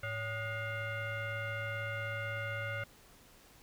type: tone with frequency modulation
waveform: sine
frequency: 777 Hz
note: G5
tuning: 16 cents flat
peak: -35 dBFS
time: 0.03-2.84 s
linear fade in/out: 5 ms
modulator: 670 Hz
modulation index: 2.3
effects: pink hiss -60 dBFS RMS until 3.62 s